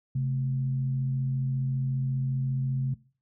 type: tone with frequency modulation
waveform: sine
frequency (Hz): 133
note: C3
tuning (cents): +29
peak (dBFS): -24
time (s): 0.15-2.94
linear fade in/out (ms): 5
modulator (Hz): 85.3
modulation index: 0.35
effects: noise-tail reverb RT60 0.4 s tail -21 dB re dry + high-pass 80 Hz 12 dB/octave